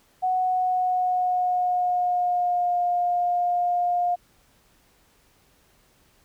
sine tone with pitch glide, 740 to 708.2 Hz, F#5 to F5, 0 to +24 cents, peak -20 dBFS, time 0.22-4.16 s, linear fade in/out 20 ms, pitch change -76 cents, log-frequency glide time 0.34-2.79 s, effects pink hiss -61 dBFS RMS until 6.24 s

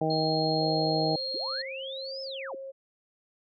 harmonic tone, 157.9 Hz, D#3, 26 cents sharp, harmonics 1 / 2 / 3 / 4 / 5, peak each -31 / -31 / -31 / -31 / -31 dBFS, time 0.01-1.16 s, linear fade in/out 5 ms
sine tone, 4242 Hz, C8, 23 cents sharp, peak -31 dBFS, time 0.1-1.62 s, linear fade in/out 5 ms
sine tone with pitch glide, 527 to 538.7 Hz, C5 to C#5, +12 to -50 cents, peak -37 dBFS, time 0.6-2.72 s, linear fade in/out 20 ms, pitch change +38 cents, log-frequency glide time 0.84-2.48 s
sine linear two-way sweep, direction up then down, 258 to 5280 to 258 Hz, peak -37 dBFS, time 1.34-2.55 s, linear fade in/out 5 ms, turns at 2.22 s
effects none

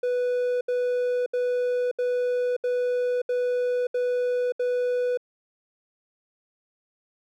triangle tone bursts, 493.9 Hz, B4, in tune, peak -20 dBFS, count 8, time 0.03-5.174 s, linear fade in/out 5 ms, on 580 ms, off 72 ms, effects none

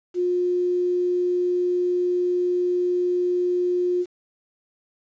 sine tone with quantisation, 357.3 Hz, F4, 40 cents sharp, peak -19 dBFS, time 0.14-4.06 s, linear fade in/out 50 ms, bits 8, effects resampled to 16000 Hz

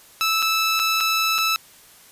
15% pulse tone with dropouts, 1313 Hz, E6, 7 cents flat, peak -12 dBFS, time 0.21-1.56 s, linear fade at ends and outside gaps 0 ms, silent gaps 0.421-0.425 / 0.793-0.798 / 1.004-1.008 / 1.382-1.386 s, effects white hiss -49 dBFS RMS until 2.11 s + resampled to 32000 Hz

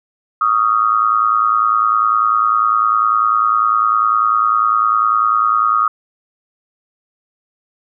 sine tone with amplitude modulation, 1244.5 Hz, D#6, in tune, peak -7 dBFS, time 0.41-5.88 s, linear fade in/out 5 ms, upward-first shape sine, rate 110 Hz, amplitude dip 90%, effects none

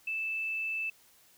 sine tone, 2636 Hz, E7, 1 cent flat, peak -31 dBFS, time 0.07-0.9 s, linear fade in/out 5 ms, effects white hiss -62 dBFS RMS until 1.37 s

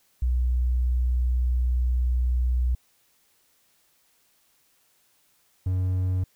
sine / triangle tone pair in turn, 61.74 / 92.28 Hz, B1 / F#2, 0 / -4 cents, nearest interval perfect fifth, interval 696 cents, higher second, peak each -20 dBFS, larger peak neither, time 0.22-2.75 / 5.66-6.24 s, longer first, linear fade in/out 5 ms, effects white hiss -65 dBFS RMS until 6.35 s

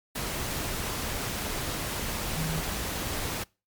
sine tone in noise, 159.8 Hz, D#3, 47 cents sharp, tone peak -30 dBFS, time 2.36-2.61 s, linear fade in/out 10 ms, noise pink, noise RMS -32 dBFS, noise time 0.15-3.44 s, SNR -1 dB, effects noise-tail reverb RT60 0.3 s tail -25 dB re dry + MP3 96 kbps

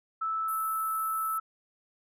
sine tone, 1313 Hz, E6, 7 cents flat, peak -28 dBFS, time 0.21-1.4 s, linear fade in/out 10 ms
white band-pass noise, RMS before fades -43 dBFS, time 0.48-1.38 s, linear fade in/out 5 ms, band 9700 to 14000 Hz, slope 96 dB/octave
effects none

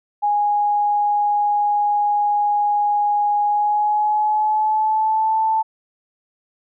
sine tone with pitch glide, 827 to 881.3 Hz, G#5 to A5, -8 to +3 cents, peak -15 dBFS, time 0.22-5.63 s, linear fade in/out 20 ms, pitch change +111 cents, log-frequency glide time 3.44-5.38 s, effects none

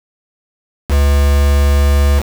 triangle tone with quantisation, 70.9 Hz, C#2, 40 cents sharp, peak -6 dBFS, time 0.88-2.23 s, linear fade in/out 50 ms, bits 3, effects none

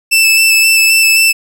sawtooth tone with vibrato, 2643 Hz, E7, 4 cents sharp, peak -3 dBFS, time 0.11-1.33 s, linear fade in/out 20 ms, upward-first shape square, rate 3.8 Hz, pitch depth 13 cents each way, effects none

